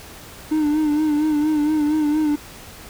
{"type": "tone with vibrato", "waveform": "triangle", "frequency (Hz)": 302.7, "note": "D#4", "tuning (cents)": -48, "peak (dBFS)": -14, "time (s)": [0.51, 2.36], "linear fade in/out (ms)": 10, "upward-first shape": "sine", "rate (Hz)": 4.3, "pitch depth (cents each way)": 53, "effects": ["pink hiss -40 dBFS RMS until 2.89 s"]}